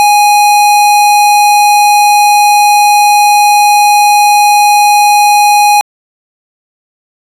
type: tone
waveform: square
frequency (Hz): 828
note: G#5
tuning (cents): -5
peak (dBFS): -4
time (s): 0-5.81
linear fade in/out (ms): 0
effects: resampled to 32000 Hz